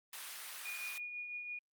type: high-pass noise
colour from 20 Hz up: pink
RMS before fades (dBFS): -46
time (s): 0.13-0.98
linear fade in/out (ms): 2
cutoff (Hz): 1600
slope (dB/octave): 12
type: tone with tremolo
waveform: sine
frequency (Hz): 2445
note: D#7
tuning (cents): -31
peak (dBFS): -39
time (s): 0.65-1.59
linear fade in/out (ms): 5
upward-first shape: triangle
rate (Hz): 6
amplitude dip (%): 45
effects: Opus 32 kbps